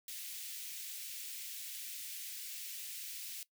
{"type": "high-pass noise", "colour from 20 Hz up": "white", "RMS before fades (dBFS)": -45, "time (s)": [0.08, 3.43], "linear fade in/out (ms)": 2, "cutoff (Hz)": 2200, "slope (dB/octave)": 24, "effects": ["noise-tail reverb RT60 0.1 s tail -18 dB re dry"]}